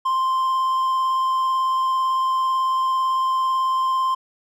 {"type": "tone with vibrato", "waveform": "triangle", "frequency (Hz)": 1046.5, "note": "C6", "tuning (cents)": 0, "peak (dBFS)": -16, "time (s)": [0.05, 4.15], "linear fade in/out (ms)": 10, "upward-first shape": "sine", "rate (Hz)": 18, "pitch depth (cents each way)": 9, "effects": []}